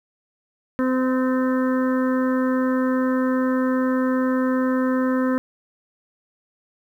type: harmonic tone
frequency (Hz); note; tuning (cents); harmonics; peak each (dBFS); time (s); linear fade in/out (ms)
257.5; C4; -28; 1 / 2 / 4 / 5 / 6 / 7; -19 / -25 / -31 / -33 / -35 / -36; 0.79-5.38; 0
effects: 9-bit